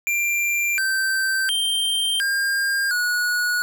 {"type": "tone with pitch steps", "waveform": "square", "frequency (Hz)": [2374, 1556, 3155, 1606, 1459], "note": ["D7", "G6", "G7", "G6", "F#6"], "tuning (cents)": [18, -13, 10, 41, -25], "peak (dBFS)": -20, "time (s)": [0.07, 3.62], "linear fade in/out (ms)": 0, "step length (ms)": 710, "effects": []}